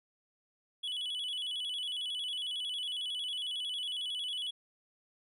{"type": "tone with vibrato", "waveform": "triangle", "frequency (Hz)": 3166, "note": "G7", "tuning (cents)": 17, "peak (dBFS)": -33, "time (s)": [0.83, 4.51], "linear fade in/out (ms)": 10, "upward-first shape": "square", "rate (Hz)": 11, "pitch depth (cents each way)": 100, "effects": ["resampled to 32000 Hz"]}